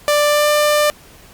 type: tone with pitch glide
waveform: sawtooth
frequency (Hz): 590 to 595.5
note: D5 to D5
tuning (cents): +8 to +24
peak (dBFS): -8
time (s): 0.08-0.9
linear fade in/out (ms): 0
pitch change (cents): +16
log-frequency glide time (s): 0.28-0.49
effects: pink hiss -44 dBFS RMS until 1.33 s + Opus 48 kbps